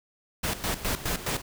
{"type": "noise with tremolo", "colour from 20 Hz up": "pink", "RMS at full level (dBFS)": -28, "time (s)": [0.43, 1.42], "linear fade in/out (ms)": 10, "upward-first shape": "square", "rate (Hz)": 4.8, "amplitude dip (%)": 75, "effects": []}